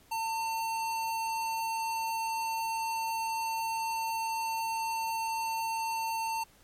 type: tone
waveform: square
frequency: 901 Hz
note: A5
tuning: 41 cents sharp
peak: -31 dBFS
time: 0.11-6.44 s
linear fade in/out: 10 ms
effects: pink hiss -61 dBFS RMS until 6.63 s + MP3 64 kbps